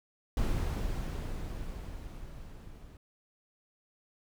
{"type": "noise with level ramp", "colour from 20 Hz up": "brown", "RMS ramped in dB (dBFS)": [-29, -50], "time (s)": [0.37, 2.97], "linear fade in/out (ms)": 2, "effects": []}